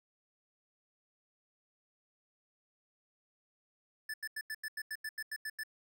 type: tone bursts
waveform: square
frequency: 1747 Hz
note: A6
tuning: 13 cents flat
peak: -38 dBFS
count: 12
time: 4.09-5.635 s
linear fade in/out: 5 ms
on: 49 ms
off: 87 ms
effects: none